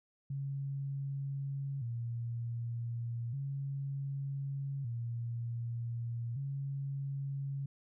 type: tone with vibrato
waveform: sine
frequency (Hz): 127.5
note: C3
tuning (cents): -44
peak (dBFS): -35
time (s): 0.3-7.66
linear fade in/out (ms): 5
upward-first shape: square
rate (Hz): 0.33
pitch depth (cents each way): 140
effects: none